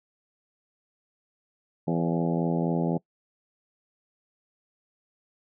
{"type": "harmonic tone with a mistuned harmonic", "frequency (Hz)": 83.9, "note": "E2", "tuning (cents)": 31, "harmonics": [2, 3, 4, 5, 6, 7, 8, 9, 10], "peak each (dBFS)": [-26, -30, -32, -34, -36, -37, -38, -39, -40], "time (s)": [1.87, 2.98], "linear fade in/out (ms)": 10, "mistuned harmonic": 7, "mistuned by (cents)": -37, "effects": ["noise-tail reverb RT60 0.1 s tail -24 dB re dry"]}